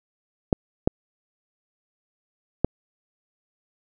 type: clicks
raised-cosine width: 2 ms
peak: -4 dBFS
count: 3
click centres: 0.528 / 0.875 / 2.646 s
effects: none